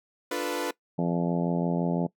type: chord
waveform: sawtooth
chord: B half-diminished seventh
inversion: first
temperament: equal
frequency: 293.7 / 349.2 / 440 / 493.9 Hz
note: D4 / F4 / A4 / B4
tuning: 0 / 0 / 0 / 0 cents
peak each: -30 / -30 / -32 / -28 dBFS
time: 0.31-0.71 s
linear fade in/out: 5 ms
type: harmonic tone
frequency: 85.9 Hz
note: F2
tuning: 28 cents flat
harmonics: 2 / 3 / 4 / 5 / 6 / 7 / 8 / 9 / 10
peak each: -26 / -31 / -35 / -35 / -38 / -36 / -38 / -44 / -40 dBFS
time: 0.98-2.07 s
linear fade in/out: 10 ms
effects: noise-tail reverb RT60 0.1 s tail -20 dB re dry